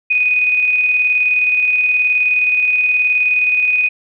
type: tone with tremolo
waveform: sine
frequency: 2489 Hz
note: D#7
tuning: in tune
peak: -10 dBFS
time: 0.1-3.89 s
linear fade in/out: 10 ms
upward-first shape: square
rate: 19 Hz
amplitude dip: 30%
effects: none